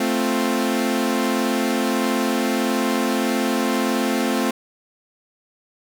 sawtooth chord, F major, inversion first, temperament equal, 220 / 261.6 / 349.2 Hz, A3 / C4 / F4, 0 / 0 / 0 cents, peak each -19 / -18 / -22 dBFS, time 0-4.51 s, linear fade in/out 5 ms, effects none

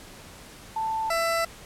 sine / 20% pulse tone pair in turn, 885 / 666.5 Hz, A5 / E5, +10 / +19 cents, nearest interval perfect fourth, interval 491 cents, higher first, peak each -25 / -18 dBFS, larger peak second, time 0.76-1.1 / 1.1-1.45 s, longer second, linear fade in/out 5 ms, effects pink hiss -46 dBFS RMS until 1.65 s + low-pass 12000 Hz 12 dB/octave

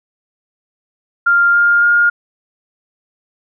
sine tone with pitch steps, 1396.9 / 1407.4 / 1418 Hz, F6 / F6 / F6, 0 / +13 / +26 cents, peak -8 dBFS, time 1.26-2.1 s, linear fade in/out 10 ms, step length 280 ms, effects none

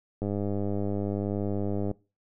click train, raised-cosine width 2 ms, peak -18 dBFS, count 172, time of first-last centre 0.22-1.913 s, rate 101 Hz, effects noise-tail reverb RT60 0.3 s tail -22 dB re dry

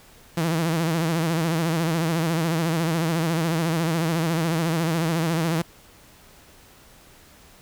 sawtooth tone with vibrato, 164 Hz, E3, 9 cents flat, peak -17 dBFS, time 0.37-5.62 s, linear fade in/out 5 ms, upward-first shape sine, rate 14 Hz, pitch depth 84 cents each way, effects pink hiss -51 dBFS RMS until 7.61 s

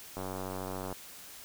click train, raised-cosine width 1 ms, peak -24 dBFS, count 72, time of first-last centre 0.17-0.926 s, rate 93.9 Hz, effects white hiss -49 dBFS RMS until 1.44 s

